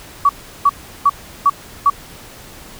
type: tone bursts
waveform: sine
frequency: 1136 Hz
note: C#6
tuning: 42 cents sharp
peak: -7 dBFS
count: 5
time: 0.25-1.9 s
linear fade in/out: 5 ms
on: 42 ms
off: 360 ms
effects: pink hiss -38 dBFS RMS until 2.79 s